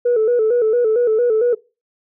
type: tone with vibrato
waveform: sine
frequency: 460.2 Hz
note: A#4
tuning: 22 cents flat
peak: -11 dBFS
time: 0.05-1.55 s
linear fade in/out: 10 ms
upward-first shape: square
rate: 4.4 Hz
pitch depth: 90 cents each way
effects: noise-tail reverb RT60 0.3 s tail -23 dB re dry + tanh soft clip ceiling -9 dBFS